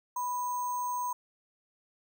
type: tone with sample-and-hold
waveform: sine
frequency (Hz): 987.8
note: B5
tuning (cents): 0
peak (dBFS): -30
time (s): 0.16-1.13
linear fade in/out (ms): 5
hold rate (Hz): 7350
effects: none